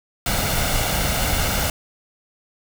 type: noise with comb filter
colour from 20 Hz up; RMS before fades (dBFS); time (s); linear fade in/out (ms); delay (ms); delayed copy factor
pink; -21; 0.26-1.7; 2; 1.4; +0.5
effects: none